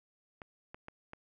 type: clicks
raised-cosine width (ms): 0.5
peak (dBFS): -30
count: 4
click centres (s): 0.418 / 0.745 / 0.884 / 1.134
effects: none